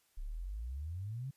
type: exponential sweep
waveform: sine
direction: up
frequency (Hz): 31.75 to 141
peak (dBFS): -38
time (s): 0.17-1.31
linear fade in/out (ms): 10
effects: white hiss -73 dBFS RMS until 1.36 s + resampled to 32000 Hz